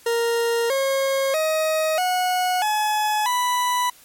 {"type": "tone with pitch steps", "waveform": "40% pulse", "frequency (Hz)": [466.2, 541.7, 629.5, 731.5, 850.1, 987.8], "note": ["A#4", "C#5", "D#5", "F#5", "G#5", "B5"], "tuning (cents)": [0, -40, 20, -20, 40, 0], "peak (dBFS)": -18, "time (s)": [0.06, 3.9], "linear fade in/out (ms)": 5, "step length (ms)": 640, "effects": ["white hiss -50 dBFS RMS until 4.04 s", "MP3 64 kbps"]}